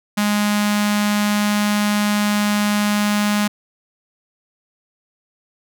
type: tone with notch filter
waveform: sawtooth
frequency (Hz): 207.7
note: G#3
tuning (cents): 0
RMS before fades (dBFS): -18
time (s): 0.17-3.48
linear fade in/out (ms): 10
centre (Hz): 430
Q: 0.75
effects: none